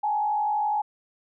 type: tone with frequency modulation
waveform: sine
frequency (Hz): 841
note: G#5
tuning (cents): +22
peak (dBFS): -22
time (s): 0.03-0.82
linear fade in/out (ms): 10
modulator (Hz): 52.1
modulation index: 0.62
effects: none